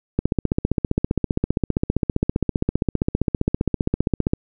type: click train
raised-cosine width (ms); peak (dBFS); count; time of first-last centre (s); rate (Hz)
3; -5; 64; 0.19-4.335; 15.2
effects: none